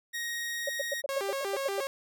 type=tone; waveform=sawtooth; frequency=1877 Hz; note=A#6; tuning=11 cents sharp; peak=-29 dBFS; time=0.13-1.02 s; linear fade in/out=20 ms
type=tone bursts; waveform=sine; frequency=564 Hz; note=C#5; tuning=30 cents sharp; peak=-28 dBFS; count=10; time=0.67-1.8 s; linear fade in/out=5 ms; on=23 ms; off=100 ms
type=tone with vibrato; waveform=sawtooth; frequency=464.6 Hz; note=A#4; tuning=6 cents flat; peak=-27 dBFS; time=1.09-1.87 s; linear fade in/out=0 ms; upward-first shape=square; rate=4.2 Hz; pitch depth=280 cents each way
effects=none